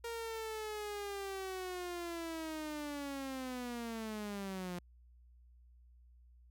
sawtooth linear sweep, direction down, 467.7 to 174.61 Hz, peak -36 dBFS, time 0.04-4.79 s, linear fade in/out 5 ms, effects added 60 Hz sine -59 dBFS peak until 6.5 s

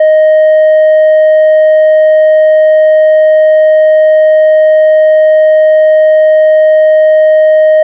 sine tone with tanh clipping, 622.3 Hz, D#5, in tune, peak -3 dBFS, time 0-7.83 s, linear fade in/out 5 ms, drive 3 dB, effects none

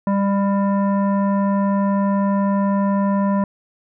sine tone with frequency modulation, 198 Hz, G3, 18 cents sharp, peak -15 dBFS, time 0.07-3.44 s, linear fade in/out 2 ms, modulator 796 Hz, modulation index 0.71, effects none

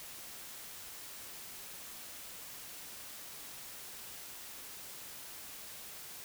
silence, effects white hiss -48 dBFS RMS until 6.24 s

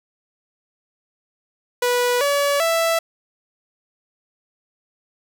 sawtooth tone with pitch steps, 489.9 / 569.3 / 661.5 Hz, B4 / C#5 / E5, -14 / +46 / +6 cents, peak -13 dBFS, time 1.82-2.99 s, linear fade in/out 5 ms, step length 390 ms, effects none

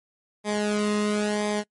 sawtooth tone with flanger, 209 Hz, G#3, 11 cents sharp, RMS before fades -25 dBFS, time 0.44-1.64 s, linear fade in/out 50 ms, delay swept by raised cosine 0.71 to 1.29 ms, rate 0.97 Hz, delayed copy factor -0.85, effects noise-tail reverb RT60 0.1 s tail -25 dB re dry + MP3 48 kbps

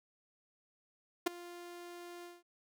sawtooth tone with ADSR envelope, 349.2 Hz, F4, in tune, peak -22 dBFS, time 1.26-2.43 s, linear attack 10 ms, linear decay 11 ms, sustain -21 dB, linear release 190 ms, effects none

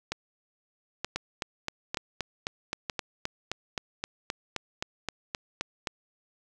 two click trains, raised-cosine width 0.2 ms, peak -13 / -13 dBFS, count 4 / 19, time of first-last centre 0.12-2.898 / 1.16-5.872 s, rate 1.08 / 3.82 Hz, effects none

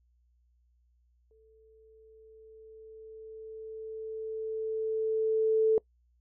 sine tone with exponential growth, 440 Hz, A4, in tune, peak -20 dBFS, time 1.31-5.78 s, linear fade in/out 1 ms, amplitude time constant 970 ms, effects noise-tail reverb RT60 0.1 s tail -24 dB re dry + added 60 Hz sine -65 dBFS peak until 6.2 s

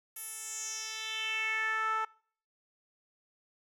10% pulse tone with band-pass filter sweep, 440 Hz, A4, in tune, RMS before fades -35 dBFS, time 0.16-2.05 s, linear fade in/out 5 ms, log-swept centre 12000 to 1100 Hz, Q 3.4, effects noise-tail reverb RT60 0.5 s tail -24 dB re dry

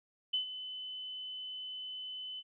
sine tone with ADSR envelope, 3023 Hz, F#7, 36 cents sharp, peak -28 dBFS, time 0.33-2.43 s, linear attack 10 ms, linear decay 110 ms, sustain -12 dB, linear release 43 ms, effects none

